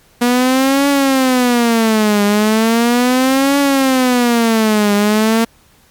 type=tone with vibrato; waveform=sawtooth; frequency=240 Hz; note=B3; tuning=49 cents flat; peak=-6 dBFS; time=0.21-5.45 s; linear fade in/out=10 ms; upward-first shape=triangle; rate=0.37 Hz; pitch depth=290 cents each way; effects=pink hiss -50 dBFS RMS until 5.9 s + MP3 96 kbps